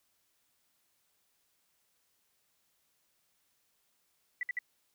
sine tone bursts, 1975.5 Hz, B6, in tune, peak -31 dBFS, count 3, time 4.41-4.589 s, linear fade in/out 2 ms, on 21 ms, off 58 ms, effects white hiss -75 dBFS RMS until 4.94 s

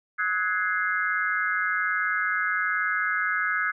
sine chord, Ab dominant seventh, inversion second, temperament equal with one note detuned, 1275.8 / 1480 / 1661.2 / 2093 Hz, Eb6 / Gb6 / Ab6 / C7, +43 / 0 / 0 / 0 cents, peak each -29 / -28 / -27 / -32 dBFS, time 0.18-3.72 s, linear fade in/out 20 ms, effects none

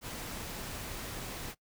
pink noise, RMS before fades -41 dBFS, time 0.01-1.55 s, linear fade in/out 50 ms, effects noise-tail reverb RT60 0.1 s tail -20 dB re dry

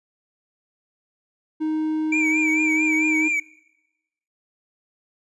triangle tone, 312 Hz, D#4, 5 cents sharp, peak -19 dBFS, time 1.6-3.29 s, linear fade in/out 20 ms
triangle tone with vibrato, 2330 Hz, D7, 14 cents flat, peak -18 dBFS, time 2.12-3.4 s, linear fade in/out 5 ms, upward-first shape triangle, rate 4.5 Hz, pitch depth 77 cents each way
effects noise-tail reverb RT60 1.0 s tail -22 dB re dry + resampled to 24000 Hz

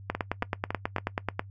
two click trains, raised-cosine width 0.5 ms, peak -12 / -15 dBFS, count 13 / 4, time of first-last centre 0.1-1.394 / 0.15-0.983 s, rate 9.27 / 3.6 Hz, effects noise-tail reverb RT60 0.1 s tail -20 dB re dry + added 98 Hz sine -43 dBFS peak until 1.5 s

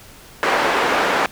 white band-pass noise, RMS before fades -18 dBFS, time 0.43-1.26 s, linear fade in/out 0 ms, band 330 to 1400 Hz, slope 12 dB/octave, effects pink hiss -43 dBFS RMS until 1.31 s

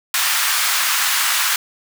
pink high-pass noise, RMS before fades -18 dBFS, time 0.14-1.56 s, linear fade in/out 2 ms, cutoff 1100 Hz, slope 24 dB/octave, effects none

